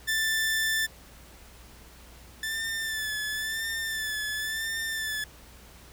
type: tone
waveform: sawtooth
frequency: 1769 Hz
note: A6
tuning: 9 cents sharp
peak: -21 dBFS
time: 0.07-0.87 s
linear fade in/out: 20 ms
type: tone with vibrato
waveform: sawtooth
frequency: 1760 Hz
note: A6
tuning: in tune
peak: -26 dBFS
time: 2.43-5.24 s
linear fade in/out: 2 ms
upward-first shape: sine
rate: 0.96 Hz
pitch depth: 42 cents each way
effects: added 60 Hz sine -52 dBFS peak until 5.92 s + pink hiss -52 dBFS RMS until 5.92 s